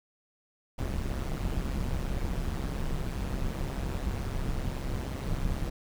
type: noise with amplitude modulation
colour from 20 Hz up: brown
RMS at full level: -28 dBFS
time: 0.78-5.7 s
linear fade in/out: 10 ms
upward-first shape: sine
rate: 134 Hz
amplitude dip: 75%
effects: none